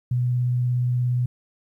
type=tone with vibrato; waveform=sine; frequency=123.7 Hz; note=B2; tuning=3 cents sharp; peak=-19 dBFS; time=0.11-1.26 s; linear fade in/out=5 ms; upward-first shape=triangle; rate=17 Hz; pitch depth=12 cents each way; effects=10-bit